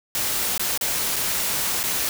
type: noise with dropouts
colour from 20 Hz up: white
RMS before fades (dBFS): -24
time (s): 0.15-2.09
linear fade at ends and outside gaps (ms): 1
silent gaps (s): 0.578-0.595 / 0.776-0.811 / 1.16-1.164 / 1.831-1.837
effects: none